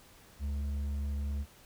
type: tone with hard clipping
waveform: sine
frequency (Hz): 71.3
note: C#2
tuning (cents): +49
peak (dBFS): -33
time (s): 0.39-1.46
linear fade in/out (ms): 50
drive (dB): 5
effects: pink hiss -58 dBFS RMS until 1.65 s